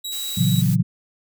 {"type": "tone", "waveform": "sawtooth", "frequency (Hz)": 3869, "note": "B7", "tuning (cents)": -36, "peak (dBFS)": -24, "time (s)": [0.04, 0.62], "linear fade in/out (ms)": 10}
{"type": "noise", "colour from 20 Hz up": "blue", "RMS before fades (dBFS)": -33, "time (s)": [0.11, 0.76], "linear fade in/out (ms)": 20}
{"type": "chord", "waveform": "sine", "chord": "F# dominant seventh", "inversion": "first", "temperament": "just", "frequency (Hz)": [115.62, 138.75, 166.5, 185], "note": ["A#2", "C#3", "E3", "F#3"], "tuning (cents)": [-14, 2, 18, 0], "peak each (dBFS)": -21, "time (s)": [0.37, 0.83], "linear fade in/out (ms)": 10}
{"effects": []}